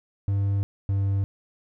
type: tone pair in turn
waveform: triangle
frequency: 99.4 / 98.49 Hz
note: G2 / G2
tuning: +25 / +9 cents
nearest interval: unison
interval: 16 cents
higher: first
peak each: -19 dBFS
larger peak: neither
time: 0.28-0.63 / 0.89-1.24 s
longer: neither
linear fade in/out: 0 ms
effects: none